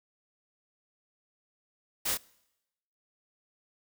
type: noise with echo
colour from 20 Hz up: white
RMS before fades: -31 dBFS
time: 2.05-2.15 s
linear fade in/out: 10 ms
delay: 26 ms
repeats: 1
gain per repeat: -3 dB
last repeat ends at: 2.176 s
effects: noise-tail reverb RT60 0.9 s tail -24 dB re dry